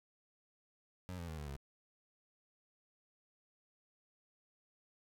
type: tone with pitch steps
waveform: 25% pulse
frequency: 91.3 / 85.19 / 79.48 / 74.16 / 69.19 Hz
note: F#2 / F2 / D#2 / D2 / C#2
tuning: -23 / -42 / +37 / +17 / -3 cents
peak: -39 dBFS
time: 1.09-1.565 s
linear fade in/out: 0 ms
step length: 95 ms
effects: none